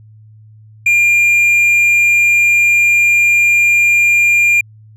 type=tone; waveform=triangle; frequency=2400 Hz; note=D7; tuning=37 cents sharp; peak=-6 dBFS; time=0.86-4.61 s; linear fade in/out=5 ms; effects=added 108 Hz sine -38 dBFS peak until 4.96 s